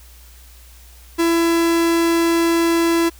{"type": "tone", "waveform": "45% pulse", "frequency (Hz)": 334.8, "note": "E4", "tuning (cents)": 27, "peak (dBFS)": -14, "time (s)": [1.18, 3.1], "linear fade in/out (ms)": 20, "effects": ["added 60 Hz sine -42 dBFS peak until 3.19 s", "white hiss -48 dBFS RMS until 3.19 s"]}